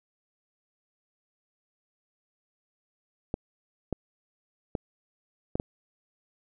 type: clicks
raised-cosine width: 2 ms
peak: -15 dBFS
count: 5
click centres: 3.341 / 3.927 / 4.752 / 5.555 / 5.599 s
effects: none